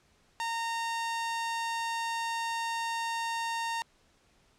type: tone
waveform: sawtooth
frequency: 920 Hz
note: A#5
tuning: 23 cents flat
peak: -27 dBFS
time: 0.4-3.82 s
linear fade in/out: 0 ms
effects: pink hiss -66 dBFS RMS until 4.58 s + low-pass 8000 Hz 12 dB/octave